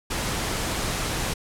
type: noise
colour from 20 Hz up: pink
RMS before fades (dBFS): -27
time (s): 0.1-1.34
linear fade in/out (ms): 10
effects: low-pass 11000 Hz 12 dB/octave